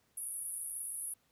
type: band-pass noise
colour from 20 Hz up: pink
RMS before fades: -41 dBFS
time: 0.17-1.14 s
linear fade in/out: 5 ms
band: 9900 to 11000 Hz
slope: 96 dB/octave
effects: pink hiss -73 dBFS RMS until 1.31 s + high-pass 60 Hz 12 dB/octave